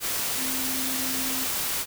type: tone in noise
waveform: sine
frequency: 261.6 Hz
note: C4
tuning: in tune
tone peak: -34 dBFS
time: 0.36-1.47 s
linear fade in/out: 50 ms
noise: white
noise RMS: -28 dBFS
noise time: 0-1.86 s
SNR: -9 dB
effects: none